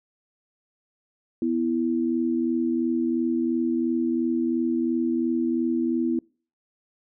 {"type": "tone pair together", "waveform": "sine", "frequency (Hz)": [247.7, 330.6], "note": ["B3", "E4"], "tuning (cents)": [5, 5], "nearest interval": "perfect fourth", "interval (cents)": 500, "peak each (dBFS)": -24, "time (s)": [1.42, 6.19], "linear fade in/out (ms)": 2, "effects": ["noise-tail reverb RT60 0.4 s tail -26 dB re dry"]}